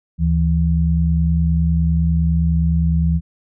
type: tone pair together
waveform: sine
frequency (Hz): 74.69 / 164.5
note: D2 / E3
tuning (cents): +30 / -3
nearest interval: octave + major second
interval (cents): 1367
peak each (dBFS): -16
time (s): 0.18-3.21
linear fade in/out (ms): 50
effects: none